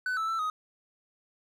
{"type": "tone with pitch steps", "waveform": "triangle", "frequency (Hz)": [1502, 1315, 1331, 1254], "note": ["F#6", "E6", "E6", "D#6"], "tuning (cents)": [26, -5, 16, 13], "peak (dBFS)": -26, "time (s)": [0.06, 0.5], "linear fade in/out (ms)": 2, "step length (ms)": 110, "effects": []}